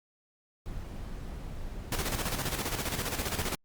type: noise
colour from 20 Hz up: brown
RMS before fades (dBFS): -39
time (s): 0.66-2.51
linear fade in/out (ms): 0
type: noise with tremolo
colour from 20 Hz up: pink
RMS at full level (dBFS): -31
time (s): 1.92-3.55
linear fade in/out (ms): 2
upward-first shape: square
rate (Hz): 15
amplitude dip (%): 55
effects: Opus 48 kbps